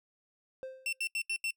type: tone with exponential decay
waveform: triangle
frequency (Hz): 523.3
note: C5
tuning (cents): 0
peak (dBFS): -34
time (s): 0.63-1.03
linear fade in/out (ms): 0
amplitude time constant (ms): 85
type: tone bursts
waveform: 40% pulse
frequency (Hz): 2700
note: E7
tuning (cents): +41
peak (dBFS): -30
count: 5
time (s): 0.86-1.507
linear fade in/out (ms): 2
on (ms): 67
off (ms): 78
effects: noise-tail reverb RT60 0.1 s tail -24 dB re dry